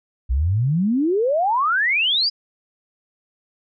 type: exponential sweep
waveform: sine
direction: up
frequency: 58.27 to 5030 Hz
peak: -16 dBFS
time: 0.29-2.3 s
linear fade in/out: 20 ms
effects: none